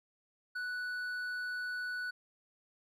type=tone with hard clipping; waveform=sine; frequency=1481 Hz; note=F#6; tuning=1 cent sharp; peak=-37 dBFS; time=0.55-2.11 s; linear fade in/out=10 ms; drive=5 dB; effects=none